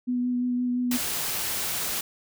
sine tone with vibrato, 246.9 Hz, B3, in tune, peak -23 dBFS, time 0.07-0.98 s, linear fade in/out 20 ms, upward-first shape sine, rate 5.8 Hz, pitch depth 13 cents each way
white noise, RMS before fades -29 dBFS, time 0.91-2.01 s, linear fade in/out 5 ms
effects none

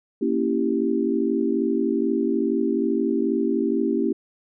sine chord, A# diminished seventh, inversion none, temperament equal, 233.1 / 277.2 / 329.6 / 392 Hz, A#3 / C#4 / E4 / G4, 0 / 0 / 0 / 0 cents, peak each -25 dBFS, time 0.21-4.13 s, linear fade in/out 10 ms, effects none

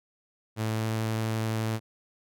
sawtooth tone with pitch glide, 110 to 111.02 Hz, A2 to A2, 0 to +16 cents, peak -23 dBFS, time 0.56-1.8 s, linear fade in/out 50 ms, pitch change +16 cents, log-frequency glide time 0.73-0.87 s, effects none

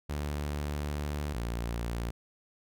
sawtooth tone pair in turn, 73.42 / 58.27 Hz, D2 / A#1, 0 / 0 cents, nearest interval major third, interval 400 cents, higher first, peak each -28 dBFS, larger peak neither, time 0.09-1.34 / 1.34-2.11 s, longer first, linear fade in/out 10 ms, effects none

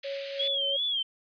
white band-pass noise, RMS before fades -43 dBFS, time 0.03-0.48 s, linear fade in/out 5 ms, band 2000 to 4000 Hz, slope 24 dB/octave
sine tone with tremolo, 554 Hz, C#5, 1 cent flat, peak -31 dBFS, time 0.04-0.77 s, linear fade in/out 10 ms, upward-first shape triangle, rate 3.2 Hz, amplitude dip 50%
sine tone with vibrato, 3264 Hz, G#7, 31 cents flat, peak -26 dBFS, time 0.39-1.03 s, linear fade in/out 10 ms, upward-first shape sine, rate 2.7 Hz, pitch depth 100 cents each way
effects resampled to 11025 Hz

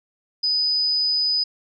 sine tone, 4988 Hz, D#8, 3 cents sharp, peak -18 dBFS, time 0.43-1.44 s, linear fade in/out 10 ms, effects none

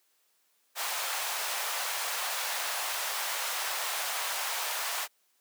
pink high-pass noise, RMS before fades -33 dBFS, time 0.75-5.08 s, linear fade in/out 50 ms, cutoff 680 Hz, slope 24 dB/octave, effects white hiss -71 dBFS RMS until 5.4 s + high-pass 300 Hz 12 dB/octave

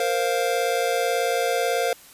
square chord, Bb suspended second, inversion none, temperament just, 466.2 / 524.4 / 699.2 Hz, Bb4 / C5 / F5, 0 / +4 / +2 cents, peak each -26 dBFS, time 0-1.93 s, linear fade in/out 2 ms, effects white hiss -48 dBFS RMS until 2.13 s + resampled to 32000 Hz

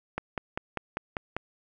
click train, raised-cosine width 0.5 ms, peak -15 dBFS, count 7, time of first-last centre 0.18-1.366 s, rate 5.06 Hz, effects none

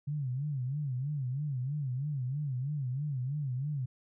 sine tone with vibrato, 136.9 Hz, C#3, 21 cents flat, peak -31 dBFS, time 0.07-3.86 s, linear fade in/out 10 ms, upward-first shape sine, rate 3.1 Hz, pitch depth 170 cents each way, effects none

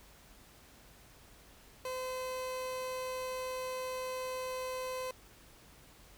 30% pulse tone, 513 Hz, C5, 34 cents flat, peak -34 dBFS, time 1.85-5.11 s, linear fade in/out 2 ms, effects added 50 Hz sine -64 dBFS peak until 6.17 s + pink hiss -59 dBFS RMS until 6.17 s

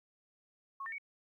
sine tone with pitch steps, 1096 / 1805 / 2245 Hz, C#6 / A6 / C#7, -20 / +44 / +21 cents, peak -39 dBFS, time 0.8-0.983 s, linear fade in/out 5 ms, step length 61 ms, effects 13-bit

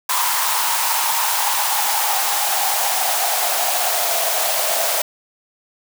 white noise with high-pass filter sweep, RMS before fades -19 dBFS, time 0.09-5.02 s, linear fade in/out 5 ms, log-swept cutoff 980 to 630 Hz, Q 6.1, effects none

